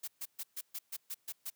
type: noise bursts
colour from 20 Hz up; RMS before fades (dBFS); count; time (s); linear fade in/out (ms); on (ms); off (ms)
blue; -40; 9; 0.03-1.502; 10; 48; 130
effects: white hiss -75 dBFS RMS until 1.55 s + high-pass 80 Hz 12 dB/octave